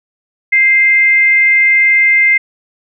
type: tone with frequency modulation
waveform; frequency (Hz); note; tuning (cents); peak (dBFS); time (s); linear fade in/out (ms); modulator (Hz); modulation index
sine; 2093; C7; 0; -6; 0.52-2.38; 10; 463; 0.23
effects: none